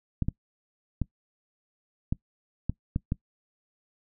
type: clicks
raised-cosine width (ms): 5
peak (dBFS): -14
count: 7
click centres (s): 0.223 / 0.285 / 1.017 / 2.125 / 2.696 / 2.961 / 3.121
effects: noise-tail reverb RT60 0.1 s tail -22 dB re dry